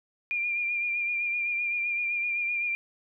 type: tone with vibrato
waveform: sine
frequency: 2401 Hz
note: D7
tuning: 38 cents sharp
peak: -26 dBFS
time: 0.31-2.75 s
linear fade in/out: 0 ms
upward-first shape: triangle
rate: 7.8 Hz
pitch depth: 38 cents each way
effects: none